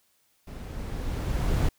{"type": "noise with level ramp", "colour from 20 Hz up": "brown", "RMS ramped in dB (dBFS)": [-39, -23], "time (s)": [0.47, 1.69], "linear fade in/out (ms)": 5, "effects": ["white hiss -68 dBFS RMS until 1.78 s"]}